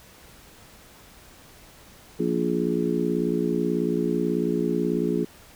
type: harmonic tone with a mistuned harmonic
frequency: 58.27 Hz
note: A#1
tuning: in tune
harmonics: 3 / 4 / 5 / 6 / 7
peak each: -28 / -28 / -28 / -28 / -28 dBFS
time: 2.19-5.25 s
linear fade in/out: 10 ms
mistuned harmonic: 7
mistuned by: +52 cents
effects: pink hiss -50 dBFS RMS until 5.55 s